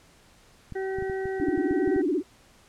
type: clicks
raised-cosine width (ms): 5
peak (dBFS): -25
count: 11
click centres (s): 0.723 / 0.986 / 1.024 / 1.098 / 1.256 / 1.4 / 1.486 / 1.577 / 1.71 / 1.876 / 1.963
type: harmonic tone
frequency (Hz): 382.7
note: G4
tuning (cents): -42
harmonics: 1 / 2 / 4 / 5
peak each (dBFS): -28 / -38 / -42 / -41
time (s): 0.75-2.02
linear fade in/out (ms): 10
type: tone with vibrato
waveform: sine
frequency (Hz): 328.7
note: E4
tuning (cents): -5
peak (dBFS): -22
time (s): 1.38-2.23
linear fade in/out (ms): 50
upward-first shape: sine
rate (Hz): 17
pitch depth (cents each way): 280
effects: pink hiss -57 dBFS RMS until 2.68 s + low-pass 10000 Hz 12 dB/octave